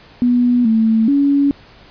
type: tone with pitch steps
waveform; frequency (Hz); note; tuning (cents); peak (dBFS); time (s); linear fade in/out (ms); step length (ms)
sine; 244.5 / 222.6 / 281.8; B3 / A3 / C#4; -17 / +20 / +29; -10; 0.22-1.51; 0; 430
effects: pink hiss -44 dBFS RMS until 1.9 s + resampled to 11025 Hz